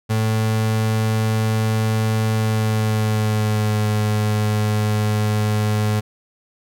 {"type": "tone with pitch glide", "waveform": "35% pulse", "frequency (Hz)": [110, 106.38], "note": ["A2", "G#2"], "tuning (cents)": [0, 42], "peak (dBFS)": -15, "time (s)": [0.09, 6.01], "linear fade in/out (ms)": 20, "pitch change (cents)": -58, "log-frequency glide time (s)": [2.34, 3.83], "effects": []}